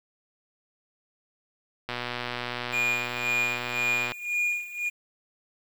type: click train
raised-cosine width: 0.3 ms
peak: -15 dBFS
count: 273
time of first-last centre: 1.89-4.12 s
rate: 122 Hz
type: tone with tremolo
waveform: triangle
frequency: 2432 Hz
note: D#7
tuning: 40 cents flat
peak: -21 dBFS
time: 2.72-4.9 s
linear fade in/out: 20 ms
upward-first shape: sine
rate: 1.9 Hz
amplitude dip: 85%
effects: 8-bit